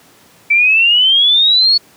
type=exponential sweep; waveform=sine; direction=up; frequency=2308 to 4435 Hz; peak=-7 dBFS; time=0.5-1.78 s; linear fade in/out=10 ms; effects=pink hiss -46 dBFS RMS until 1.96 s + high-pass 150 Hz 12 dB/octave